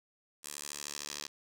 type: tone with band-pass filter sweep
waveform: 10% pulse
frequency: 73 Hz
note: D2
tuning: 10 cents flat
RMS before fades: -43 dBFS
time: 0.43-1.28 s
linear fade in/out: 20 ms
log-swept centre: 8800 to 5500 Hz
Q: 1.5
effects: none